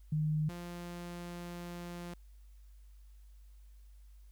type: tone pair in turn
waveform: sine / sawtooth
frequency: 153.4 / 174.2 Hz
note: D#3 / F3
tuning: -24 / -4 cents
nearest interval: major second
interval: 220 cents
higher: second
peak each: -29 / -38 dBFS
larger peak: first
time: 0.12-0.49 / 0.49-2.14 s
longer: second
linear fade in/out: 5 ms
effects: added 50 Hz sine -53 dBFS peak until 4.31 s + white hiss -74 dBFS RMS until 4.31 s